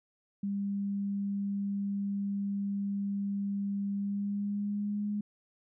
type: tone with pitch glide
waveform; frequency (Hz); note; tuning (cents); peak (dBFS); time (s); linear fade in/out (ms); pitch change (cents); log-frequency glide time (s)
sine; 200 to 207.1; G3 to G#3; +35 to -5; -30; 0.43-5.21; 5; +60; 3.95-5.1
effects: none